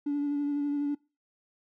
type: tone with vibrato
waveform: triangle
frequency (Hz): 288.2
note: D4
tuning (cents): -33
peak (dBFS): -23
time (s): 0.06-0.95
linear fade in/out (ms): 10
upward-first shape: sine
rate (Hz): 12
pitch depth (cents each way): 20
effects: noise-tail reverb RT60 0.3 s tail -26 dB re dry + tanh soft clip ceiling -24 dBFS